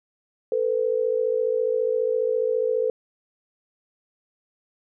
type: tone pair together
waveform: sine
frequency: 446.3 / 501 Hz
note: A4 / B4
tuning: +25 / +25 cents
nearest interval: major second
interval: 200 cents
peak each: -23 dBFS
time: 0.52-2.9 s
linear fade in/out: 2 ms
effects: none